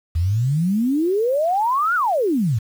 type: exponential two-way sweep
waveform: sine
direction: up then down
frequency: 77.78 to 1484 to 100.3 Hz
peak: -16 dBFS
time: 0.15-2.59 s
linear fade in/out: 10 ms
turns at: 1.95 s
effects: 7-bit